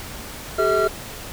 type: tone cluster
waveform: triangle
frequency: 386.7 / 428.3 / 648 / 1374 Hz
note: G4 / A4 / E5 / F6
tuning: -24 / -47 / -30 / -29 cents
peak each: -20 dBFS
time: 0.58-0.88 s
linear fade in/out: 10 ms
effects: pink hiss -35 dBFS RMS until 1.32 s